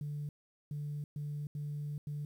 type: tone bursts at uneven times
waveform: sine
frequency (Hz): 146.83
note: D3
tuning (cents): 0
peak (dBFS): -35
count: 5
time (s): 0.01-0.29 / 0.71-1.04 / 1.16-1.47 / 1.55-1.98 / 2.07-2.25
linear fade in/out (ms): 2
effects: tanh soft clip ceiling -33 dBFS + 11-bit